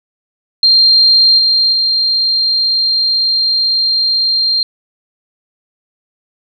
sine tone with level steps, 4186 Hz, C8, in tune, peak -5 / -8 / -10 dBFS, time 0.63-4.63 s, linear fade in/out 2 ms, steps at 1.38 / 1.72 s, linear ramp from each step 10 ms, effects none

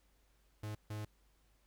45% pulse tone bursts at uneven times, 106.1 Hz, G#2, 38 cents sharp, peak -40 dBFS, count 2, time 0.63-0.75 / 0.9-1.05 s, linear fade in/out 5 ms, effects added 50 Hz sine -70 dBFS peak until 1.66 s + pink hiss -75 dBFS RMS until 1.66 s

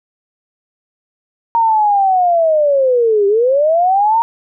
sine linear two-way sweep, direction down then up, 932.3 to 392.2 to 932.3 Hz, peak -9 dBFS, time 1.55-4.22 s, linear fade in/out 0 ms, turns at 3.27 s, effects none

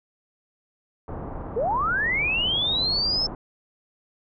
pink low-pass noise, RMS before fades -34 dBFS, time 1.08-3.35 s, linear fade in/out 2 ms, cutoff 1100 Hz, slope 24 dB/octave
sine linear sweep, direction up, 415.3 to 5320 Hz, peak -21 dBFS, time 1.56-3.27 s, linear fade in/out 10 ms
effects none

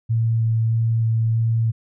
sine tone with vibrato, 113.4 Hz, A#2, 47 cents flat, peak -16 dBFS, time 0.09-1.72 s, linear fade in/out 20 ms, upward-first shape square, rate 1.6 Hz, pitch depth 8 cents each way, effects none

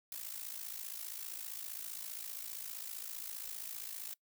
blue noise with amplitude modulation, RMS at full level -41 dBFS, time 0.12-4.14 s, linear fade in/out 2 ms, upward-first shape sine, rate 55.2 Hz, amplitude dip 75%, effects noise-tail reverb RT60 0.1 s tail -22 dB re dry

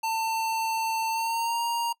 square tone with pitch glide, 896 to 936.2 Hz, A5 to A#5, +31 to +7 cents, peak -26 dBFS, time 0.03-1.93 s, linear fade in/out 10 ms, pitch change +76 cents, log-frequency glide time 1.08-1.61 s, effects noise-tail reverb RT60 0.1 s tail -23 dB re dry

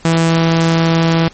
sawtooth tone, 164.81 Hz, E3, in tune, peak -6 dBFS, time 0.05-1.28 s, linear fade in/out 2 ms, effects pink hiss -42 dBFS RMS until 1.33 s + MP3 32 kbps

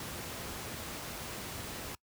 pink noise, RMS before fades -41 dBFS, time 0-1.95 s, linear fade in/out 2 ms, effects noise-tail reverb RT60 0.1 s tail -23 dB re dry + high-pass 60 Hz 12 dB/octave

